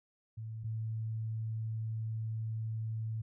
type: tone pair in turn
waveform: sine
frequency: 111 / 111 Hz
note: A2 / A2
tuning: +16 / +16 cents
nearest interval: unison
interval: 0 cents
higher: neither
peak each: -39 / -34 dBFS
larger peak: second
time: 0.37-0.64 / 0.64-3.22 s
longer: second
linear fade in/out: 10 ms
effects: none